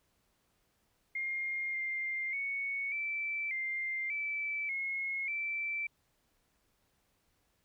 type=tone with pitch steps; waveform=sine; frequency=2124 / 2104 / 2220 / 2327 / 2099 / 2316 / 2167 / 2332 Hz; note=C7 / C7 / C#7 / D7 / C7 / D7 / C#7 / D7; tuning=+25 / +9 / +2 / -17 / +5 / -25 / -40 / -13 cents; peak=-33 dBFS; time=1.15-5.87 s; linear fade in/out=5 ms; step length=590 ms; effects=pink hiss -75 dBFS RMS until 7.64 s